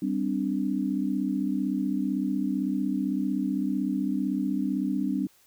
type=chord; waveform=sine; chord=G suspended fourth; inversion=none; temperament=equal with one note detuned; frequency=196 / 257.9 / 293.7 Hz; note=G3 / C4 / D4; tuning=0 / -25 / 0 cents; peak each=-29 dBFS; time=0.02-5.27 s; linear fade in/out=5 ms; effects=white hiss -61 dBFS RMS until 5.46 s